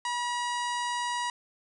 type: harmonic tone with a mistuned harmonic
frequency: 960 Hz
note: B5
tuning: 49 cents flat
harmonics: 1 / 2 / 3 / 4 / 5 / 6 / 7 / 8 / 9 / 10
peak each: -30 / -36 / -40 / -42 / -44 / -46 / -47 / -48 / -49 / -50 dBFS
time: 0.05-1.3 s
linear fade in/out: 2 ms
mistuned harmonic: 1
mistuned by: +21 cents
effects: none